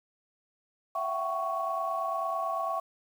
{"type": "tone cluster", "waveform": "sine", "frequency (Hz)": [666, 748, 777, 1111], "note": ["E5", "F#5", "G5", "C#6"], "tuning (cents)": [18, 19, -16, 4], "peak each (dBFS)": [-33, -37, -38, -31], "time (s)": [0.95, 2.8], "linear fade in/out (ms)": 5, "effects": ["tanh soft clip ceiling -18 dBFS", "9-bit"]}